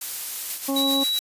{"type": "noise", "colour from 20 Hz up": "blue", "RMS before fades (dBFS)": -29, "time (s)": [0.01, 0.52], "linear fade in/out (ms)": 5}
{"type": "noise with tremolo", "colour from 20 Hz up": "blue", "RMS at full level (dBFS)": -27, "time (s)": [0.5, 1.19], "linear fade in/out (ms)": 0, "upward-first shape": "sine", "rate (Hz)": 7.7, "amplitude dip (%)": 60}
{"type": "harmonic tone", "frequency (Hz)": 273.5, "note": "C#4", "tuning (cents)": -23, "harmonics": [1, 2, 3, 4], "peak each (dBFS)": [-23, -29, -33, -35], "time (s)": [0.68, 1.04], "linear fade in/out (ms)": 10}
{"type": "tone", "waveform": "triangle", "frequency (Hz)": 3903, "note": "B7", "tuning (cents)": -21, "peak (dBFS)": -20, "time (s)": [0.76, 1.19], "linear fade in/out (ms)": 5}
{"effects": ["resampled to 32000 Hz"]}